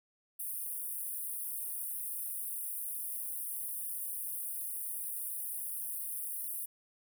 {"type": "high-pass noise", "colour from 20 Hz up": "pink", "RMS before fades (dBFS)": -39, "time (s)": [0.39, 6.66], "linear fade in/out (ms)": 10, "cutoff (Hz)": 9200, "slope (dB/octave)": 96, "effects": []}